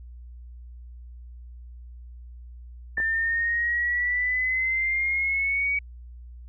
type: exponential sweep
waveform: sine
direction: up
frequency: 1782 to 2267 Hz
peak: -22 dBFS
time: 2.97-5.79 s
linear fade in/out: 5 ms
type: clicks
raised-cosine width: 1 ms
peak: -25 dBFS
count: 2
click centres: 2.981 / 3.001 s
effects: added 60 Hz sine -40 dBFS peak until 6.48 s